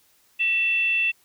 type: tone with frequency modulation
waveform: sine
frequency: 2679 Hz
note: E7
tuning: 27 cents sharp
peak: -19 dBFS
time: 0.39-1.12 s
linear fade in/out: 20 ms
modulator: 735 Hz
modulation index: 0.25
effects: white hiss -61 dBFS RMS until 1.24 s